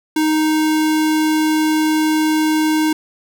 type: tone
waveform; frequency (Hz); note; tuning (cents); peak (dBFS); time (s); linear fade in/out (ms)
square; 311.1; D#4; 0; -14; 0.16-2.93; 5
effects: none